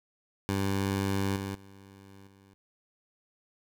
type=tone with level steps; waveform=15% pulse; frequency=98 Hz; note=G2; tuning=in tune; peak=-21 / -27 / -44 / -50 dBFS; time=0.49-2.54 s; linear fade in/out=0 ms; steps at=1.36 / 1.55 / 2.27 s; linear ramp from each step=2 ms; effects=none